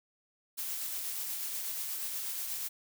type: noise with tremolo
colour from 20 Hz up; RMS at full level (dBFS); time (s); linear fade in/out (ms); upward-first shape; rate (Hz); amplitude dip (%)
blue; -36; 0.57-2.69; 20; sine; 8.3; 25
effects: none